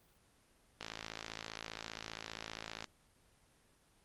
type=click train; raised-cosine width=0.2 ms; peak=-24 dBFS; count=113; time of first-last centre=0.81-2.843 s; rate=55.1 Hz; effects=pink hiss -69 dBFS RMS until 4.04 s + Opus 24 kbps